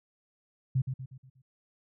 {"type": "tone with echo", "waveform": "sine", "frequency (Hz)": 130.81, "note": "C3", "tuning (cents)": 0, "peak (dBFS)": -23, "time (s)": [0.75, 0.82], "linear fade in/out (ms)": 10, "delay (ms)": 120, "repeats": 5, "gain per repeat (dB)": -7, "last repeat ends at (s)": 1.42, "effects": []}